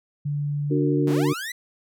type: tone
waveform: sine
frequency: 145.4 Hz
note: D3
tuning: 17 cents flat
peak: -23 dBFS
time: 0.25-1.33 s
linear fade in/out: 10 ms
type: chord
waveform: sine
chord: D augmented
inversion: none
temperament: just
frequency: 293.7 / 367.1 / 458.9 Hz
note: D4 / F#4 / A#4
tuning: 0 / -14 / -27 cents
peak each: -22 / -25 / -28 dBFS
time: 0.7-1.34 s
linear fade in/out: 20 ms
type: linear sweep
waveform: sawtooth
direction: up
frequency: 128 to 2025 Hz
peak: -26 dBFS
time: 1.07-1.52 s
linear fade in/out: 5 ms
effects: none